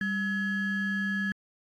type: ring-modulated tone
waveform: triangle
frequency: 747 Hz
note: F#5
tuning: 16 cents sharp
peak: -22 dBFS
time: 0.01-1.32 s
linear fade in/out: 2 ms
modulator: 945 Hz
effects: AAC 64 kbps